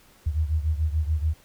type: beating tone pair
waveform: sine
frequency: 76 / 82.9 Hz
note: D#2 / E2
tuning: -40 / +10 cents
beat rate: 6.9 Hz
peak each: -23 / -27 dBFS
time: 0.26-1.34 s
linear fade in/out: 10 ms
effects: pink hiss -56 dBFS RMS until 1.44 s